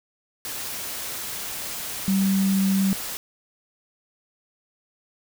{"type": "tone in noise", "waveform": "sine", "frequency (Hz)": 193.7, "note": "G3", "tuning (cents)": -20, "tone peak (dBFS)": -18, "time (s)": [2.08, 2.93], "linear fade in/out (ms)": 0, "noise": "white", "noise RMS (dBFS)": -32, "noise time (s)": [0.45, 3.17], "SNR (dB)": 11, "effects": []}